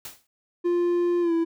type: noise with exponential decay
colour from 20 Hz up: white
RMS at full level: -34 dBFS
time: 0.05-0.27 s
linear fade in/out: 2 ms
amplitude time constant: 46 ms
type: tone with pitch glide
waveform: triangle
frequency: 349.2 to 331.9 Hz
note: F4 to E4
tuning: 0 to +12 cents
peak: -18 dBFS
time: 0.64-1.45 s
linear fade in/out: 20 ms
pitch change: -88 cents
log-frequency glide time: 1.21-1.33 s
effects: none